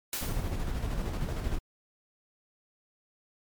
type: noise with exponential decay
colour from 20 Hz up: white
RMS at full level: -31 dBFS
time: 0.13-0.64 s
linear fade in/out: 1 ms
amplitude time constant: 110 ms
type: noise with tremolo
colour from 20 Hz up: brown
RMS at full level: -30 dBFS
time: 0.21-1.59 s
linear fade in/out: 10 ms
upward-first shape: square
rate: 13 Hz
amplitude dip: 35%
effects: MP3 96 kbps